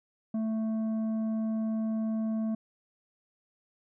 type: tone with tanh clipping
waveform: sine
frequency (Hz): 220.7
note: A3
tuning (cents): +5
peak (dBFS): -29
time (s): 0.34-2.55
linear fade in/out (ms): 5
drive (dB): 7
effects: none